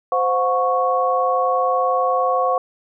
sine tone cluster, 518 / 723 / 1108 Hz, C5 / F#5 / C#6, -17 / -40 / -1 cents, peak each -20 dBFS, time 0.12-2.58 s, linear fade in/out 2 ms, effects none

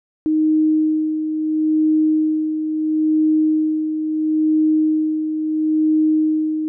sine tone with tremolo, 311.1 Hz, D#4, in tune, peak -12 dBFS, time 0.26-6.68 s, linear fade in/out 0 ms, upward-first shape sine, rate 0.74 Hz, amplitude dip 55%, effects none

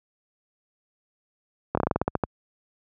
slowing click train, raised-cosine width 1 ms, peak -8 dBFS, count 11, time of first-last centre 1.75-2.237 s, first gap 24 ms, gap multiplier 1.15, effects high-pass 60 Hz 12 dB/octave

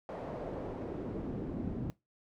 brown noise with band-pass filter sweep, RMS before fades -39 dBFS, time 0.09-1.9 s, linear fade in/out 0 ms, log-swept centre 640 to 220 Hz, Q 1.4, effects noise-tail reverb RT60 0.2 s tail -20 dB re dry

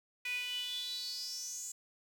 sawtooth tone with high-pass filter sweep, 493.9 Hz, B4, in tune, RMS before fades -40 dBFS, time 0.25-1.72 s, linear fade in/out 5 ms, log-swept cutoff 2300 to 7300 Hz, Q 9.4, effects none

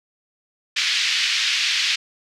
pink band-pass noise, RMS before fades -21 dBFS, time 0.76-1.96 s, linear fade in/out 10 ms, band 2100 to 5200 Hz, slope 24 dB/octave, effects none

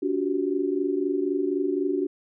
sine tone cluster, 288.8 / 360.3 / 384.2 Hz, D4 / F#4 / G4, -29 / -46 / -35 cents, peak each -27 dBFS, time 0.02-2.07 s, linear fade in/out 10 ms, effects none

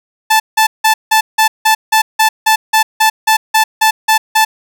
sawtooth tone bursts, 877 Hz, A5, 6 cents flat, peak -3 dBFS, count 16, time 0.3-4.45 s, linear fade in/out 10 ms, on 100 ms, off 170 ms, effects none

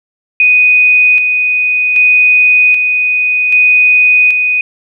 sine tone with tremolo, 2489 Hz, D#7, in tune, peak -4 dBFS, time 0.4-4.61 s, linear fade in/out 2 ms, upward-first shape square, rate 0.64 Hz, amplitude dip 40%, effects none

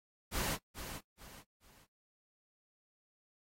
pink noise with echo, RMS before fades -36 dBFS, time 0.31-0.58 s, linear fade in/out 50 ms, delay 430 ms, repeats 3, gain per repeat -9 dB, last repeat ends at 1.87 s, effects noise-tail reverb RT60 0.1 s tail -18 dB re dry + AAC 48 kbps

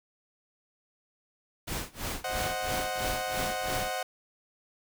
pink noise with tremolo, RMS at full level -33 dBFS, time 1.67-3.92 s, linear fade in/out 10 ms, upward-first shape sine, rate 3 Hz, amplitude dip 95%
sawtooth chord, C diminished, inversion none, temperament equal, 523.3 / 622.3 / 740 Hz, C5 / Eb5 / Gb5, 0 / 0 / 0 cents, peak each -33 / -34 / -29 dBFS, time 2.24-4.03 s, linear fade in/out 5 ms
effects none

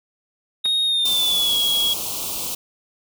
triangle tone with pitch glide, 3729 to 3322 Hz, A#7 to G#7, 0 to 0 cents, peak -16 dBFS, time 0.64-1.94 s, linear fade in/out 10 ms, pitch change -200 cents, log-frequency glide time 0.85-1.57 s
clicks, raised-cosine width 0.3 ms, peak -19 dBFS, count 2, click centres 0.655 / 0.66 s
white band-stop noise, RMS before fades -27 dBFS, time 1.05-2.55 s, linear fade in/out 5 ms, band 1200 to 2600 Hz, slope 48 dB/octave
effects none

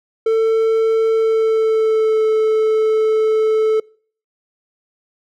triangle tone with pitch glide, 446.6 to 436.9 Hz, A4 to A4, +26 to -12 cents, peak -10 dBFS, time 0.26-3.8 s, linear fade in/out 5 ms, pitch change -38 cents, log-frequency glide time 1.13-2.24 s, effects noise-tail reverb RT60 0.5 s tail -26 dB re dry

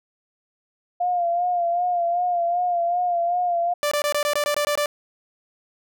sine tone with vibrato, 701 Hz, F5, 6 cents sharp, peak -19 dBFS, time 1-3.74 s, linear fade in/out 10 ms, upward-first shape sine, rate 2.6 Hz, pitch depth 47 cents each way
sawtooth tone bursts, 587.3 Hz, D5, in tune, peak -16 dBFS, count 10, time 3.83-4.859 s, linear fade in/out 0 ms, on 84 ms, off 21 ms
effects none

